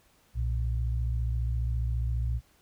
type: tone pair together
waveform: sine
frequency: 61.74 / 116.44 Hz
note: B1 / A#2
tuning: 0 / -2 cents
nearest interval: major seventh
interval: 1098 cents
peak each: -27 / -32 dBFS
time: 0.34-2.41 s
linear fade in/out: 50 ms
effects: pink hiss -64 dBFS RMS until 2.61 s